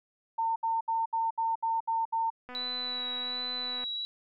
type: tone bursts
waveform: sine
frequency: 906 Hz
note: A#5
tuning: 50 cents flat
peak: -26 dBFS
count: 8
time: 0.38-2.303 s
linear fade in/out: 10 ms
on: 180 ms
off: 69 ms
type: click train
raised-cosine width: 0.5 ms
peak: -30 dBFS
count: 337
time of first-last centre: 2.49-3.839 s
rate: 249 Hz
type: tone with vibrato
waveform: sine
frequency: 3942 Hz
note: B7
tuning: 4 cents flat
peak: -32 dBFS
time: 2.55-4.05 s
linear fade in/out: 0 ms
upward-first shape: sine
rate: 1.3 Hz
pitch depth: 25 cents each way
effects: none